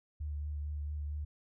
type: tone with vibrato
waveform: sine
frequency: 74 Hz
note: D2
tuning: 14 cents sharp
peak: -35 dBFS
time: 0.2-1.25 s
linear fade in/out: 10 ms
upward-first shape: triangle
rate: 4.4 Hz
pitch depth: 26 cents each way
effects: none